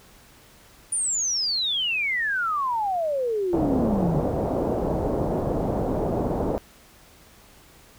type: exponential sweep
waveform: sine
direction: down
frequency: 9610 to 146.83 Hz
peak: -22 dBFS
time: 0.92-4.2 s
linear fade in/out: 5 ms
type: low-pass noise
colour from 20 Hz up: white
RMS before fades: -25 dBFS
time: 3.53-6.58 s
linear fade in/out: 0 ms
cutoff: 660 Hz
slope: 24 dB/octave
effects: pink hiss -52 dBFS RMS until 7.98 s